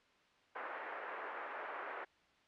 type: band-pass noise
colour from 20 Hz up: white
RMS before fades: -45 dBFS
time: 0.55-2.05 s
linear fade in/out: 10 ms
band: 410 to 1800 Hz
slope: 24 dB/octave
effects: white hiss -69 dBFS RMS until 2.47 s + low-pass 3000 Hz 12 dB/octave